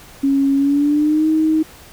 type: tone with pitch glide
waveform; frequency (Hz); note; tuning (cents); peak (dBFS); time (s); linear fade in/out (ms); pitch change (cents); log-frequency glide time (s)
sine; 275.4 to 314.5; C#4 to D#4; -11 to +19; -12; 0.23-1.63; 10; +230; 0.56-1.28
effects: pink hiss -42 dBFS RMS until 1.92 s